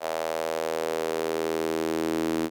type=tone with high-pass filter sweep; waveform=sawtooth; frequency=80.8 Hz; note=E2; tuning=34 cents flat; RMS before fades=-28 dBFS; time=0-2.5 s; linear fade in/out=50 ms; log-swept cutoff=620 to 300 Hz; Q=3.5; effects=none